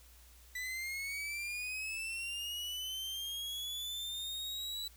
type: linear sweep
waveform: 40% pulse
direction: up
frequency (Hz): 1975.5 to 3956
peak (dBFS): -37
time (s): 0.55-4.88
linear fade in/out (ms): 5
effects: added 60 Hz sine -58 dBFS peak until 4.96 s + white hiss -62 dBFS RMS until 4.96 s